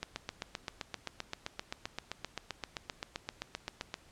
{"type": "click train", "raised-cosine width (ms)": 0.2, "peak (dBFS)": -19, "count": 31, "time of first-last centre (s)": [0.03, 3.941], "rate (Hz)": 7.67, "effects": ["pink hiss -61 dBFS RMS until 4.11 s", "low-pass 9000 Hz 12 dB/octave"]}